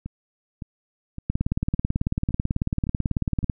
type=two click trains; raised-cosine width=5 ms; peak=-20 / -10 dBFS; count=7 / 41; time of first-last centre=0.06-3.431 / 1.3-3.498 s; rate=1.78 / 18.2 Hz; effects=none